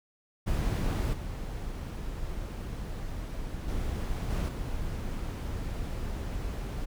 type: noise with level steps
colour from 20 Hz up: brown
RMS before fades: -28 / -36 / -32 / -29 / -34 dBFS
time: 0.46-6.86 s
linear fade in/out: 20 ms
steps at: 1.13 / 3.68 / 4.3 / 4.48 s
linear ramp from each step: 5 ms
effects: none